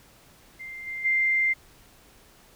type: tone with level steps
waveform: sine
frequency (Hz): 2093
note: C7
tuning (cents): 0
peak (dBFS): -36 / -31 / -20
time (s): 0.59-1.54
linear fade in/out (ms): 20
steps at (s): 0.86 / 1.04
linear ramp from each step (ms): 20
effects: pink hiss -55 dBFS RMS until 2.55 s